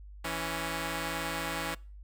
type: tone pair together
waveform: 5% pulse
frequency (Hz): 164.81 / 277.9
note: E3 / C#4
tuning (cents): 0 / +4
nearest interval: major sixth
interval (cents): 904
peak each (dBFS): -24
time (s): 0.24-1.75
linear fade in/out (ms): 10
effects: noise-tail reverb RT60 0.4 s tail -25 dB re dry + added 50 Hz sine -45 dBFS peak until 2.03 s